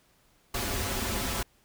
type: noise with comb filter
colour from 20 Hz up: pink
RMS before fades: -31 dBFS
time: 0.54-1.43 s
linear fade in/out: 5 ms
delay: 6.5 ms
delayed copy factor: -1
effects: pink hiss -65 dBFS RMS until 1.64 s